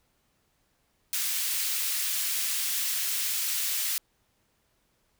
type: high-pass noise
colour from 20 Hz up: white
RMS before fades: -29 dBFS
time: 1.13-3.98 s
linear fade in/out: 0 ms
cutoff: 2000 Hz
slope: 12 dB/octave
effects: pink hiss -71 dBFS RMS until 5.19 s